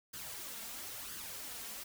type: noise with flanger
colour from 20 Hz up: white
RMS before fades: -45 dBFS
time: 0.13-1.84 s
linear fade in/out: 10 ms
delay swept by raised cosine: 0.62 to 4.42 ms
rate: 1 Hz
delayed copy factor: +0.55
effects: none